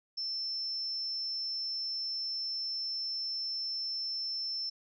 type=tone; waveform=sine; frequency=5330 Hz; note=E8; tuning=18 cents sharp; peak=-33 dBFS; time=0.17-4.7 s; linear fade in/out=10 ms; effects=none